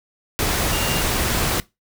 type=tone in noise; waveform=sine; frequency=2805 Hz; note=F7; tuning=7 cents sharp; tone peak=-28 dBFS; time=0.73-1.01 s; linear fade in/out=0 ms; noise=pink; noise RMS=-21 dBFS; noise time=0.39-1.6 s; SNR=-10 dB; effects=noise-tail reverb RT60 0.2 s tail -20 dB re dry

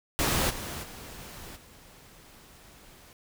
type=noise with level steps; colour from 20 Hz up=pink; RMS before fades=-26 / -37 / -44 / -53 dBFS; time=0.19-3.13 s; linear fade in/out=0 ms; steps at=0.49 / 0.82 / 1.55 s; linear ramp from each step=20 ms; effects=none

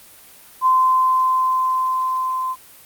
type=tone with level ramp; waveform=sine; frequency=1033 Hz; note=C6; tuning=22 cents flat; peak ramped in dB=-11 to -20 dBFS; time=0.61-2.56 s; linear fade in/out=50 ms; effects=white hiss -45 dBFS RMS until 2.85 s + Opus 32 kbps

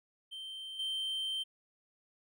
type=tone with level steps; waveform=triangle; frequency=3124 Hz; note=G7; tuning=7 cents flat; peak=-40 / -32 dBFS; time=0.31-1.44 s; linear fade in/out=20 ms; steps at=0.79 s; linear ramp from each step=5 ms; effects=none

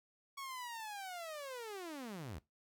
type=linear sweep; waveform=sawtooth; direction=down; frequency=1118 to 64.2 Hz; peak=-40 dBFS; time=0.37-2.39 s; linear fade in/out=10 ms; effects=noise-tail reverb RT60 0.2 s tail -20 dB re dry

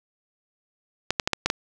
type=clicks; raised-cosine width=0.2 ms; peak=-4 dBFS; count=6; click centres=1.106 / 1.198 / 1.275 / 1.333 / 1.46 / 1.501 s; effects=7-bit

